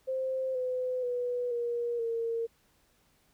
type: tone with pitch steps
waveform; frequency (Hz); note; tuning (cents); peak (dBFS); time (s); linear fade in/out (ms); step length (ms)
sine; 523.3 / 506.6 / 490.5 / 474.9 / 459.8; C5 / B4 / B4 / A#4 / A#4; 0 / +44 / -12 / +32 / -24; -29; 0.07-2.47; 20; 480
effects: pink hiss -68 dBFS RMS until 3.33 s